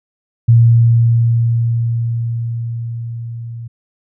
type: tone with level ramp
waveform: sine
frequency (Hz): 116.54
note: A#2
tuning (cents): 0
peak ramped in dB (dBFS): -4 to -25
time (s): 0.48-3.68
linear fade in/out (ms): 10
effects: none

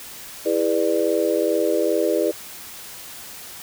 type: chord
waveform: sine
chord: E dominant seventh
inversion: none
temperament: just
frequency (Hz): 329.6 / 412 / 494.4 / 593.3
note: E4 / G#4 / B4 / D5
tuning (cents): 0 / -14 / +2 / +18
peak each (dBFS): -23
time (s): 0.45-2.32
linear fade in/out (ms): 20
effects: white hiss -38 dBFS RMS until 3.62 s

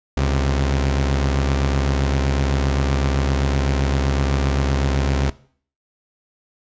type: tone pair together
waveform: sawtooth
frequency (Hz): 69.4 / 131.01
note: C#2 / C3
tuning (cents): +3 / +3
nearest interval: major seventh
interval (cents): 1100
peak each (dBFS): -14 / -20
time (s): 0.17-5.3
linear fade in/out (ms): 0
effects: noise-tail reverb RT60 0.5 s tail -19 dB re dry + resampled to 16000 Hz

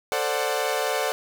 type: chord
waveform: sawtooth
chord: D dominant seventh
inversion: second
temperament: equal with one note detuned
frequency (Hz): 443.3 / 523.3 / 587.3 / 740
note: A4 / C5 / D5 / F#5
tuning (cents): +13 / 0 / 0 / 0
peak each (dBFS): -25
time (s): 0.12-1.12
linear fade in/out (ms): 0
effects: none

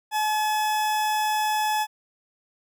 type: tone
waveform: 40% pulse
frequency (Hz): 855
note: A5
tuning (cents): -50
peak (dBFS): -21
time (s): 0.11-1.87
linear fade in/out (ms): 50
effects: none

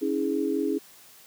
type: chord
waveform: sine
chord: C# minor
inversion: none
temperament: equal with one note detuned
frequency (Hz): 277.2 / 321.9 / 415.3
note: C#4 / E4 / G#4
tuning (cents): 0 / -41 / 0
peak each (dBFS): -28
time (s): 0.01-0.79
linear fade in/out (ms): 20
effects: white hiss -52 dBFS RMS until 1.26 s + high-pass 100 Hz 12 dB/octave

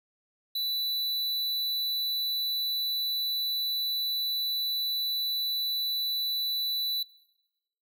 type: tone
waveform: square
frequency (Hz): 3970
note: B7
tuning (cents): +8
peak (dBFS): -29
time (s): 0.55-7.03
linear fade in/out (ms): 5
effects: noise-tail reverb RT60 1.0 s tail -19 dB re dry

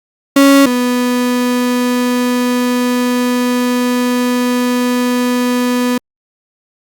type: tone pair in turn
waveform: 35% pulse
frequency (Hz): 277.2 / 247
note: C#4 / B3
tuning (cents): 0 / 0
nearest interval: major second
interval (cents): 200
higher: first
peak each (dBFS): -3 / -10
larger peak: first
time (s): 0.36-0.66 / 0.66-5.98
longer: second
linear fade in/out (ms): 5
effects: Opus 48 kbps

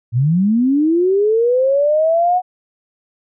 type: linear sweep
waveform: sine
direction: up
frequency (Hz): 110 to 740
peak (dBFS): -11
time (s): 0.12-2.42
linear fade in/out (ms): 50
effects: none

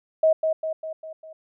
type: tone with echo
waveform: sine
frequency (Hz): 635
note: D#5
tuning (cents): +35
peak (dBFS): -14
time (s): 0.23-0.33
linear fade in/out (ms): 5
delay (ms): 200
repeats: 5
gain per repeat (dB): -5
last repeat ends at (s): 1.33
effects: none

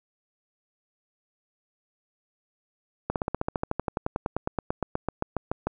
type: slowing click train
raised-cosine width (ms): 1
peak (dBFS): -12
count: 27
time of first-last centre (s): 3.1-5.67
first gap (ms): 58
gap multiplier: 1.04
effects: none

